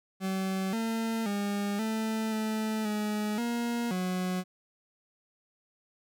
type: tone with pitch steps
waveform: 40% pulse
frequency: 190.4 / 226 / 202.6 / 220.6 / 218 / 210.9 / 236.5 / 183.4 Hz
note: F#3 / A3 / G#3 / A3 / A3 / G#3 / A#3 / F#3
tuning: +50 / +47 / -43 / +5 / -16 / +27 / +25 / -15 cents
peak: -28 dBFS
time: 0.2-4.44 s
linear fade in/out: 50 ms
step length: 530 ms
effects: none